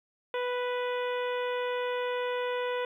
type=harmonic tone; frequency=493.9 Hz; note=B4; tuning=in tune; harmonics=1 / 2 / 3 / 4 / 5 / 6 / 7; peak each=-30 / -36 / -40 / -42 / -44 / -46 / -47 dBFS; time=0.34-2.85 s; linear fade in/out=2 ms; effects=11-bit